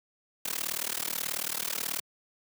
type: noise with amplitude modulation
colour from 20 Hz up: white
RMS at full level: -29 dBFS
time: 0.45-2 s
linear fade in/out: 5 ms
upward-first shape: sine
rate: 38.4 Hz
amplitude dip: 100%
effects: high-pass 150 Hz 12 dB/octave

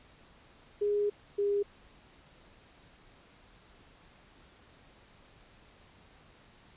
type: tone pair in turn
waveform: sine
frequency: 412.1 / 405.7 Hz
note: G#4 / G#4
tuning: -13 / -41 cents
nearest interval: unison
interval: 28 cents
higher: first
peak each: -26 dBFS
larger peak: neither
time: 0.81-1.1 / 1.38-1.63 s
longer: first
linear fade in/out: 10 ms
effects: pink hiss -59 dBFS RMS until 6.76 s + resampled to 8000 Hz

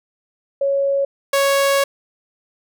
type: tone pair in turn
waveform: sine / sawtooth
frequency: 554.4 / 554.4 Hz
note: C#5 / C#5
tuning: 0 / 0 cents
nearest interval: unison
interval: 0 cents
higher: neither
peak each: -15 / -10 dBFS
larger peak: second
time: 0.61-1.05 / 1.33-1.84 s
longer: second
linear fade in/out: 5 ms
effects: none

